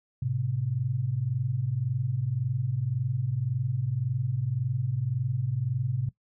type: tone pair together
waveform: sine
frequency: 108.1 / 129.93 Hz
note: A2 / C3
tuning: -30 / -12 cents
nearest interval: minor third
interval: 318 cents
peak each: -31 / -27 dBFS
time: 0.22-6.09 s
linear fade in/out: 5 ms
effects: noise-tail reverb RT60 0.1 s tail -18 dB re dry